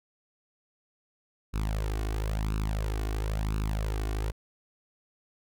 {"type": "tone with flanger", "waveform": "sawtooth", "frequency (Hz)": 52.9, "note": "G#1", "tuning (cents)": 33, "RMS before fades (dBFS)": -30, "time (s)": [1.53, 4.32], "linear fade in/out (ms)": 20, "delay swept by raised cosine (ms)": [0.75, 2.75], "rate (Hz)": 0.98, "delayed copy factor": 0.75, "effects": []}